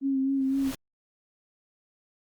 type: tone with vibrato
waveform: sine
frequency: 269.8 Hz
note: C#4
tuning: 47 cents flat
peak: -23 dBFS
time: 0.01-0.73 s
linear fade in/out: 50 ms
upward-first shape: sine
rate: 3.9 Hz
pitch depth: 28 cents each way
type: noise with exponential growth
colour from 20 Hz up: pink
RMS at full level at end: -35 dBFS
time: 0.29-0.75 s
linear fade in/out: 5 ms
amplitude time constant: 100 ms
effects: Opus 32 kbps